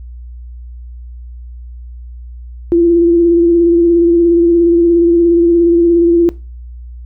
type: tone with vibrato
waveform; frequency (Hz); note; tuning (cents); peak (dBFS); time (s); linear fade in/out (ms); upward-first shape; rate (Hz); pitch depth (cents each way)
sine; 340.6; F4; -43; -6; 2.72-6.29; 0; sine; 17; 29
effects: noise-tail reverb RT60 0.3 s tail -20 dB re dry + added 60 Hz sine -27 dBFS peak until 7.05 s